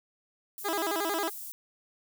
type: high-pass noise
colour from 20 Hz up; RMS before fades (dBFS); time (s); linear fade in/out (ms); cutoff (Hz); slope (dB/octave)
white; -41; 0.58-1.52; 0; 10000; 12
type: tone with vibrato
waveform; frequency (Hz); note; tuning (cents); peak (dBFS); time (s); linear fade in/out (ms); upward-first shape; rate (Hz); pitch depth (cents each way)
15% pulse; 365.1; F#4; -23; -22; 0.64-1.3; 20; square; 11; 190
effects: none